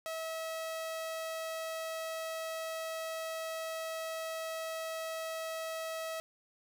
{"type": "tone", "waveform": "sawtooth", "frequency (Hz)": 646, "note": "E5", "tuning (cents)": -35, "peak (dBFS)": -33, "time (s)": [0.06, 6.2], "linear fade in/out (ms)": 0, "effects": []}